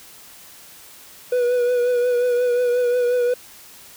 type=tone with vibrato; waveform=triangle; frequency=490 Hz; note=B4; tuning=14 cents flat; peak=-14 dBFS; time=1.32-3.34 s; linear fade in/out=5 ms; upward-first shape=triangle; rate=5.6 Hz; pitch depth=36 cents each way; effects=white hiss -44 dBFS RMS until 3.96 s